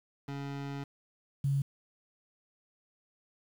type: tone pair in turn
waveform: 25% pulse / sine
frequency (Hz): 140 / 138.87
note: C#3 / C#3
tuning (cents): +18 / +3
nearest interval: unison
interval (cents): 15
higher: first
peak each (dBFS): -33 / -26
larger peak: second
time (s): 0.28-0.84 / 1.44-1.62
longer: first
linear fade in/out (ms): 5
effects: low-pass 4000 Hz 12 dB/octave + 9-bit